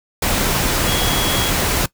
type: tone in noise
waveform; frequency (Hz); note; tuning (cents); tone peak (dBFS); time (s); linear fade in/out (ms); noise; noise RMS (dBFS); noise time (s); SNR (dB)
sine; 3322; G#7; 0; -23; 0.87-1.5; 5; pink; -18; 0.22-1.86; -8
effects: noise-tail reverb RT60 0.1 s tail -19 dB re dry